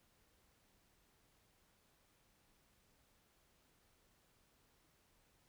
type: silence
effects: pink hiss -74 dBFS RMS until 5.48 s